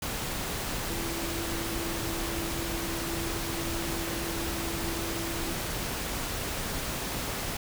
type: tone in noise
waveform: sine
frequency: 334.4 Hz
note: E4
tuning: 25 cents sharp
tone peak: -36 dBFS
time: 0.9-5.53 s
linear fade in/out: 5 ms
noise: pink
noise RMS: -33 dBFS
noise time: 0.02-7.57 s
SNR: -6 dB
effects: none